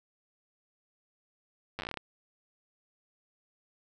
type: slowing click train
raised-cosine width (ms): 0.3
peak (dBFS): -20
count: 11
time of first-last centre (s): 1.79-1.973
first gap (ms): 9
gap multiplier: 1.15
effects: none